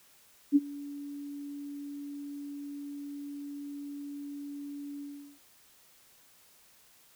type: tone with ADSR envelope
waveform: sine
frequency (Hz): 286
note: D4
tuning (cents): -46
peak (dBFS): -16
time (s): 0.52-5.39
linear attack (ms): 39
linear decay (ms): 35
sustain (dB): -22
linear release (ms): 380
effects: white hiss -61 dBFS RMS until 7.15 s